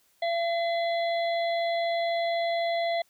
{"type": "harmonic tone", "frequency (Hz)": 678, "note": "E5", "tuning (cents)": 49, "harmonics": [1, 3, 5, 6], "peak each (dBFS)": [-25, -35, -39, -41], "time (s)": [0.22, 3.02], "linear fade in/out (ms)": 5, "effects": ["white hiss -66 dBFS RMS until 3.09 s"]}